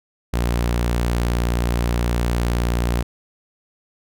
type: tone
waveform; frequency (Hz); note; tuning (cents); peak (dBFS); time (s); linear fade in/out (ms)
sawtooth; 59.2; A#1; +27; -14; 0.33-3.03; 10
effects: none